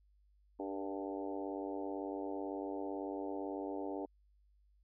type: harmonic tone with a mistuned harmonic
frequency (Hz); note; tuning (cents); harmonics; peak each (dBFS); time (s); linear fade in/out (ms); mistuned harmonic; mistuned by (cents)
98; G2; 0; 3 / 4 / 5 / 6 / 7 / 8 / 9; -42 / -44 / -46 / -48 / -49 / -50 / -51; 0.59-4.06; 10; 5; -37
effects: added 50 Hz sine -66 dBFS peak until 4.83 s